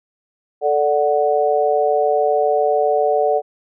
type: chord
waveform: sine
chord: D major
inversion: second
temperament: equal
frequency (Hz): 440 / 587.3 / 740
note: A4 / D5 / F#5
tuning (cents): 0 / 0 / 0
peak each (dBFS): -18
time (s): 0.61-3.42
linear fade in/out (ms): 50
effects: none